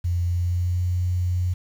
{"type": "tone with pitch glide", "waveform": "sine", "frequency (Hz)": [87.31, 89.71], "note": ["F2", "F2"], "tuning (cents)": [0, 47], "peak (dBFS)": -20, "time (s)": [0.04, 1.54], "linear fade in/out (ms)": 10, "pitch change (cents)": 47, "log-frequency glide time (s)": [0.23, 0.87], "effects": ["8-bit"]}